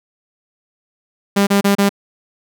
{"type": "tone bursts", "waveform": "sawtooth", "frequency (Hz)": 200, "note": "G3", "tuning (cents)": 35, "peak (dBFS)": -7, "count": 4, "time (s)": [1.36, 1.893], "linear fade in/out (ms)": 10, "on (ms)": 110, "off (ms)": 31, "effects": []}